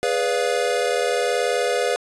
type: chord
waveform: square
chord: G# diminished seventh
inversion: none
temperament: equal with one note detuned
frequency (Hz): 415.3 / 493.9 / 574.6 / 698.5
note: G#4 / B4 / D5 / F5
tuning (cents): 0 / 0 / -38 / 0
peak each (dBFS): -27 / -23 / -27 / -27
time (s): 0.03-1.96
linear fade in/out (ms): 0
effects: resampled to 24000 Hz + 9-bit